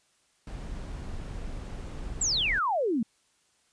brown noise, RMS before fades -37 dBFS, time 0.47-2.59 s, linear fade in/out 2 ms
sine exponential sweep, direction down, 7910 to 207.7 Hz, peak -24 dBFS, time 2.21-3.03 s, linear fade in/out 5 ms
effects white hiss -68 dBFS RMS until 3.72 s + resampled to 22050 Hz

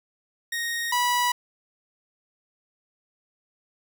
sawtooth tone pair in turn, 1864.7 / 978.1 Hz, A#6 / B5, 0 / -17 cents, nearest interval major seventh, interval 1117 cents, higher first, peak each -23 / -17 dBFS, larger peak second, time 0.52-0.92 / 0.92-1.32 s, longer neither, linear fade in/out 5 ms, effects none

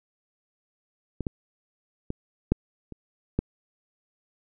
clicks, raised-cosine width 3 ms, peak -17 / -15 / -17 / -7 / -26 / -10 dBFS, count 6, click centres 1.207 / 1.268 / 2.104 / 2.52 / 2.923 / 3.39 s, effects none

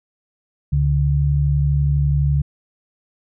sine tone pair together, 71.22 / 143.3 Hz, C#2 / D3, +47 / -42 cents, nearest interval octave, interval 1211 cents, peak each -18 / -16 dBFS, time 0.72-2.42 s, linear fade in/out 10 ms, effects none

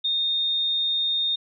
sine tone, 3670 Hz, A#7, 28 cents flat, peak -21 dBFS, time 0.04-1.36 s, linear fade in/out 10 ms, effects none

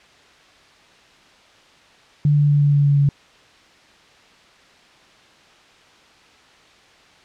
sine tone with pitch steps, 146.83 / 145.98 / 145.14 / 144.31 / 143.48 / 142.65 / 141.83 Hz, D3 / D3 / D3 / D3 / D3 / C#3 / C#3, 0 / -10 / -20 / -30 / -40 / +50 / +40 cents, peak -12 dBFS, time 2.25-3.09 s, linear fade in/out 2 ms, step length 120 ms, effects white hiss -50 dBFS RMS until 7.24 s + low-pass 4000 Hz 12 dB/octave

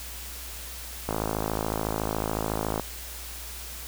click train, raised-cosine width 1 ms, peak -13 dBFS, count 93, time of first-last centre 1.09-2.797 s, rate 53.9 Hz, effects added 60 Hz sine -41 dBFS peak until 3.87 s + white hiss -40 dBFS RMS until 3.87 s

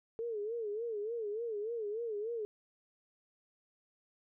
sine tone with vibrato, 440 Hz, A4, in tune, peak -35 dBFS, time 0.19-2.45 s, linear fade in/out 0 ms, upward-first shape sine, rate 3.4 Hz, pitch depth 130 cents each way, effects none

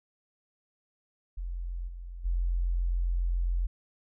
sine tone with level steps, 43.65 Hz, F1, in tune, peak -32 / -38 / -25 dBFS, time 1.37-3.67 s, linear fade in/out 10 ms, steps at 1.87 / 2.24 s, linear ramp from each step 20 ms, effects none

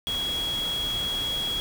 sine tone in noise, 3322 Hz, G#7, in tune, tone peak -26 dBFS, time 0.07-1.6 s, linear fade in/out 0 ms, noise pink, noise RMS -36 dBFS, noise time 0.07-1.6 s, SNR +7 dB, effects none

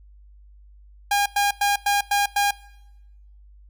sawtooth tone bursts, 811 Hz, G#5, 41 cents flat, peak -14 dBFS, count 6, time 1.11-2.51 s, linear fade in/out 5 ms, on 150 ms, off 100 ms, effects noise-tail reverb RT60 1.0 s tail -23 dB re dry + added 50 Hz sine -46 dBFS peak until 3.69 s

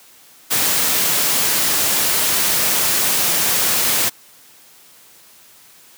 white noise, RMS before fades -17 dBFS, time 0.5-4.1 s, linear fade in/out 20 ms, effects white hiss -47 dBFS RMS until 5.97 s + high-pass 100 Hz 12 dB/octave

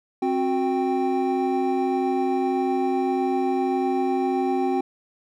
triangle tone cluster, 264.6 / 366.3 / 786 Hz, C4 / F#4 / G5, +20 / -17 / +4 cents, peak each -23 / -22 / -24 dBFS, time 0.22-4.81 s, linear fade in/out 5 ms, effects none

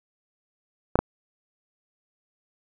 clicks, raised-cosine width 1 ms, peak -4 dBFS, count 2, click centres 0.956 / 0.99 s, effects none

